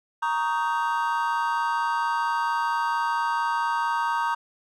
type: chord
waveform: triangle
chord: Eb dominant seventh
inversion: second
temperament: just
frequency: 933.4 / 1120.1 / 1244.5 / 1555.6 Hz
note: Bb5 / Db6 / Eb6 / G6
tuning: +2 / +18 / 0 / -14 cents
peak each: -23 / -29 / -29 / -29 dBFS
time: 0.22-4.35 s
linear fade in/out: 10 ms
effects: none